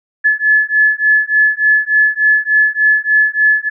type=beating tone pair; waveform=sine; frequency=1717 / 1720.4 Hz; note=A6 / A6; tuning=-43 / -39 cents; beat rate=3.4 Hz; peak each=-12 dBFS; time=0.24-3.7 s; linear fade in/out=20 ms; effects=none